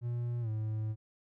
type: tone with pitch glide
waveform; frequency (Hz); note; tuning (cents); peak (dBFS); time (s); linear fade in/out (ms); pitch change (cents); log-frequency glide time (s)
triangle; 119.9 to 108.69; A#2 to A2; +49 to -21; -30; 0.01-0.96; 50; -170; 0.41-0.49
effects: none